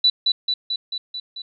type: tone with echo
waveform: sine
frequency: 3964 Hz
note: B7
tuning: 6 cents sharp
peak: -12 dBFS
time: 0.04-0.1 s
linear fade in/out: 5 ms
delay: 220 ms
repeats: 6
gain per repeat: -3 dB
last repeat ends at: 1.42 s
effects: none